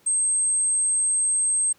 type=tone; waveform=sine; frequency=8372 Hz; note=C9; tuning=in tune; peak=-19 dBFS; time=0.06-1.73 s; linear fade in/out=10 ms; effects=pink hiss -59 dBFS RMS until 1.78 s + high-pass 100 Hz 12 dB/octave